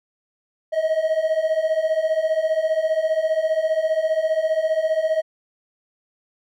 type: beating tone pair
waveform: triangle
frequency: 624 / 639 Hz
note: D#5 / D#5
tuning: +5 / +46 cents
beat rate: 15 Hz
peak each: -21 / -18 dBFS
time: 0.72-5.22 s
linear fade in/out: 20 ms
effects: none